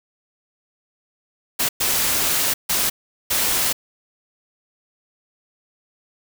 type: noise bursts at uneven times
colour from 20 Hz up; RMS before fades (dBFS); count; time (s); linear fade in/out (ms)
white; -20; 4; 1.59-1.69 / 1.8-2.54 / 2.69-2.9 / 3.3-3.73; 10
effects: none